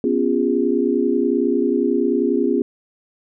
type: chord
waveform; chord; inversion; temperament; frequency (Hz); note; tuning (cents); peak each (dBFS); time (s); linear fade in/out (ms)
sine; C# dominant seventh; third; equal with one note detuned; 246.9 / 277.2 / 349.2 / 407.9; B3 / C#4 / E#4 / G#4; 0 / 0 / 0 / -31; -21; 0.04-2.62; 2
effects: none